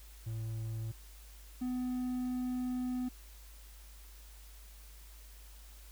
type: tone pair in turn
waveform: triangle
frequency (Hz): 111.8 / 251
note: A2 / B3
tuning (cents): +28 / +28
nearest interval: octave + major second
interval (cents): 1400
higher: second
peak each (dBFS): -34 / -31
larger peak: second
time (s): 0.26-0.92 / 1.61-3.09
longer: second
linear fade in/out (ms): 10
effects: added 51 Hz sine -51 dBFS peak until 5.91 s + white hiss -59 dBFS RMS until 5.91 s